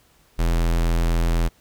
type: tone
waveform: square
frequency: 42 Hz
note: E1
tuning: 33 cents sharp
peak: -18 dBFS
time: 0.38-1.49 s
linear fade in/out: 20 ms
effects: pink hiss -58 dBFS RMS until 1.6 s